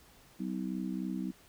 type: harmonic tone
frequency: 63.5 Hz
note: B1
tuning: 49 cents sharp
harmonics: 3 / 4 / 5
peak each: -36 / -38 / -40 dBFS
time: 0.39-1.32 s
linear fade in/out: 20 ms
effects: pink hiss -60 dBFS RMS until 1.48 s